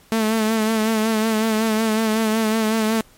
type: tone with vibrato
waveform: sawtooth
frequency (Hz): 220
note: A3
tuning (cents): 0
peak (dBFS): -13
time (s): 0.12-3.01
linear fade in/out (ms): 0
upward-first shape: sine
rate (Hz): 5.4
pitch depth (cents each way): 41
effects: pink hiss -52 dBFS RMS until 3.17 s + MP3 64 kbps